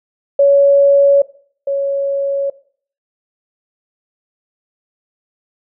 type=tone pair in turn; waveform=sine; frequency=561 / 555.8 Hz; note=C#5 / C#5; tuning=+21 / +4 cents; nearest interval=unison; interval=17 cents; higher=first; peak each=-6 / -14 dBFS; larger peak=first; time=0.39-1.22 / 1.67-2.5 s; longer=neither; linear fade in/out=5 ms; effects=noise-tail reverb RT60 0.5 s tail -18 dB re dry